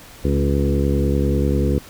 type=harmonic tone with a mistuned harmonic; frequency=70.2 Hz; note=C#2; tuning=22 cents sharp; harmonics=1 / 2 / 3 / 4 / 5 / 6 / 7; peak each=-19 / -22 / -24 / -25 / -26 / -27 / -27 dBFS; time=0.24-1.79 s; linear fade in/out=10 ms; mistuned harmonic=4; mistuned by=-20 cents; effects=pink hiss -42 dBFS RMS until 1.89 s